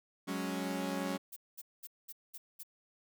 sawtooth chord, F# suspended second, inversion none, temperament equal, 185 / 207.7 / 277.2 Hz, F#3 / G#3 / C#4, 0 / 0 / 0 cents, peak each -35 / -37 / -34 dBFS, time 0.27-1.18 s, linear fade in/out 20 ms
violet noise bursts, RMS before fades -46 dBFS, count 6, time 1.32-2.634 s, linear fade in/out 10 ms, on 44 ms, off 210 ms
effects none

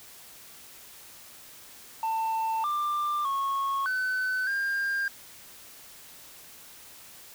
sine tone with pitch steps, 893 / 1188 / 1097 / 1513 / 1601 Hz, A5 / D6 / C#6 / F#6 / G6, +25 / +20 / -18 / +38 / +36 cents, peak -23 dBFS, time 2.03-5.08 s, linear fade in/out 2 ms, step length 610 ms, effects tanh soft clip ceiling -25 dBFS + white hiss -49 dBFS RMS until 7.34 s

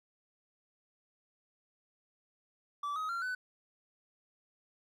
triangle tone with pitch steps, 1158 / 1262.8 / 1377.1 / 1501.7 Hz, D6 / D#6 / F6 / F#6, -25 / +25 / -25 / +25 cents, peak -32 dBFS, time 2.83-3.35 s, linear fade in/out 5 ms, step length 130 ms, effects none

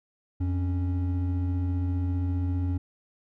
triangle tone pair together, 87.31 / 276.9 Hz, F2 / C#4, 0 / -2 cents, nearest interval octave + minor sixth, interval 1998 cents, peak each -23 / -31 dBFS, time 0.4-2.78 s, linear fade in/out 10 ms, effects none

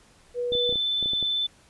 sine tone, 486.8 Hz, B4, 25 cents flat, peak -25 dBFS, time 0.34-0.75 s, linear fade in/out 50 ms
sine tone with vibrato, 3520 Hz, A7, in tune, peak -23 dBFS, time 0.52-1.47 s, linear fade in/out 10 ms, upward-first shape triangle, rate 18 Hz, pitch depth 15 cents each way
clicks, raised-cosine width 2 ms, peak -24 dBFS, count 9, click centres 0.521 / 0.552 / 0.693 / 0.726 / 0.757 / 1.027 / 1.059 / 1.134 / 1.227 s
effects pink hiss -57 dBFS RMS until 1.69 s + resampled to 24000 Hz

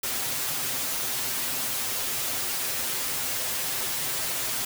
white noise with comb filter, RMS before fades -29 dBFS, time 0.03-4.65 s, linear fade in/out 5 ms, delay 7.7 ms, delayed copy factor +0.9, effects none

